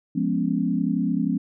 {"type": "chord", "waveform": "sine", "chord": "C# dominant seventh", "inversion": "first", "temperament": "equal", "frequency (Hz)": [174.61, 207.7, 246.9, 277.2], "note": ["E#3", "G#3", "B3", "C#4"], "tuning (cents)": [0, 0, 0, 0], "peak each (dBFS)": -26, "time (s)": [0.15, 1.38], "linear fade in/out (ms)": 10, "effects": []}